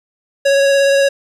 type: tone with vibrato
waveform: square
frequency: 554.4 Hz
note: C#5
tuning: in tune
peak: -10 dBFS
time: 0.45-1.09 s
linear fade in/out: 10 ms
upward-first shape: sine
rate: 17 Hz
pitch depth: 12 cents each way
effects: low-pass 8000 Hz 12 dB/octave + 8-bit